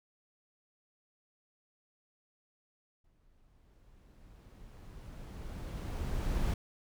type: noise with exponential growth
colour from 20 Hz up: brown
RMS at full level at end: -30 dBFS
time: 3.04-6.54 s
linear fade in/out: 5 ms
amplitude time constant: 760 ms
effects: none